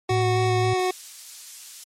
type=tone with vibrato; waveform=25% pulse; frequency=370 Hz; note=F#4; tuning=in tune; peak=-17 dBFS; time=0.09-0.91 s; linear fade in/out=5 ms; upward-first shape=square; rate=3.7 Hz; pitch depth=9 cents each way
type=tone; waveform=sine; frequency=111.2 Hz; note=A2; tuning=19 cents sharp; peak=-22 dBFS; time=0.1-0.74 s; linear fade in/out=10 ms
type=noise; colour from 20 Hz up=violet; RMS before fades=-31 dBFS; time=0.79-1.84 s; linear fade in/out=5 ms
effects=low-pass 7000 Hz 12 dB/octave + MP3 64 kbps